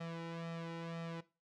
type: tone with flanger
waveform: sawtooth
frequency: 166.5 Hz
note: E3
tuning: 18 cents sharp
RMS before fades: -44 dBFS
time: 0-1.21 s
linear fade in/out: 10 ms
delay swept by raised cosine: 1.6 to 2.12 ms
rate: 2 Hz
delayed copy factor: +0.9
effects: noise-tail reverb RT60 0.3 s tail -18 dB re dry + low-pass 4000 Hz 12 dB/octave